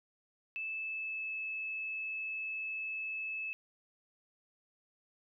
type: tone with pitch glide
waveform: sine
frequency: 2627 to 2606 Hz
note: E7 to E7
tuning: -7 to -20 cents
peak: -36 dBFS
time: 0.56-3.53 s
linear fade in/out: 0 ms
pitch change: -13 cents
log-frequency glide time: 0.68-1.34 s
effects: none